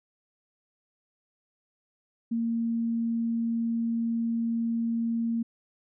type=tone; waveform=sine; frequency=230.5 Hz; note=A#3; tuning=19 cents flat; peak=-25 dBFS; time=2.31-5.43 s; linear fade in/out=10 ms; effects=none